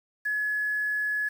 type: tone with quantisation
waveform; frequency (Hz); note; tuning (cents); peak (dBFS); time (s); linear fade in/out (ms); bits
sine; 1698; G#6; +38; -25; 0.25-1.29; 10; 8
effects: none